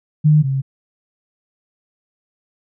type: tone pair in turn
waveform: sine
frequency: 151.9 / 135 Hz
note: D#3 / C#3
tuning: -41 / -45 cents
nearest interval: major second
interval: 204 cents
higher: first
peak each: -8 / -16 dBFS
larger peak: first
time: 0.24-0.43 / 0.43-0.62 s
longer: neither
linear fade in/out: 20 ms
effects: none